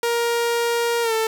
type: tone with pitch glide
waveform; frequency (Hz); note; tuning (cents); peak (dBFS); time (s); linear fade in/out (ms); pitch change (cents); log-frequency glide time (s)
sawtooth; 470 to 444.6; A#4 to A4; +14 to +18; -15; 0.03-1.27; 2; -96; 1.02-1.13
effects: none